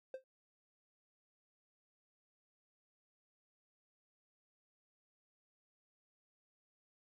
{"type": "tone with exponential decay", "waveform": "triangle", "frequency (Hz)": 523.3, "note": "C5", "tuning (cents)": 0, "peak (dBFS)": -36, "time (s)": [0.14, 0.24], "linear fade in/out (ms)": 2, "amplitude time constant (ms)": 20, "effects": []}